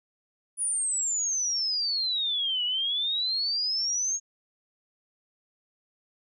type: exponential two-way sweep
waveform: sine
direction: down then up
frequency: 9920 to 2900 to 6630 Hz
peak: -25 dBFS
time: 0.57-4.2 s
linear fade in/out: 50 ms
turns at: 2.64 s
effects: none